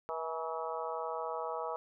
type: harmonic tone with a mistuned harmonic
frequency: 161.4 Hz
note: E3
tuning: 36 cents flat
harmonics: 3 / 4 / 5 / 6 / 7 / 8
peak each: -40 / -41 / -42 / -43 / -43 / -44 dBFS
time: 0.09-1.76 s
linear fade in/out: 0 ms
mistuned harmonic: 5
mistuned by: +56 cents
effects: none